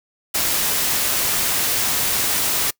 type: noise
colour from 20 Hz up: white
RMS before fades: -20 dBFS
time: 0.34-2.71 s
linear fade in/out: 10 ms
effects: noise-tail reverb RT60 0.1 s tail -24 dB re dry